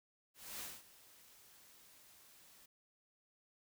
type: noise with ADSR envelope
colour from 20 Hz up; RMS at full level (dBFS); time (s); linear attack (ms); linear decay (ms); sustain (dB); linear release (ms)
white; -45; 0.34-2.66; 260; 220; -18; 6
effects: none